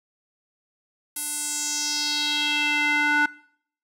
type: tone with band-pass filter sweep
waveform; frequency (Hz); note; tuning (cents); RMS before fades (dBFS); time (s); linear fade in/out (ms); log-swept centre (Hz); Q
square; 295.5; D4; +11; -24; 1.16-3.26; 5; 11000 to 1500; 3.1
effects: noise-tail reverb RT60 0.6 s tail -21 dB re dry